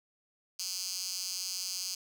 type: tone with high-pass filter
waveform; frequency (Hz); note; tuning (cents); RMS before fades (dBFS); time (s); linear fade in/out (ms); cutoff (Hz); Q
10% pulse; 184.9; F#3; -1; -37; 0.59-1.95; 5; 5300; 3.9
effects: none